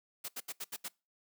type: noise bursts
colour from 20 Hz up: white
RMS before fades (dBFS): -40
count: 6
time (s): 0.24-0.885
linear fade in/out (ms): 10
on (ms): 45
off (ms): 75
effects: noise-tail reverb RT60 0.3 s tail -25 dB re dry + high-pass 200 Hz 12 dB/octave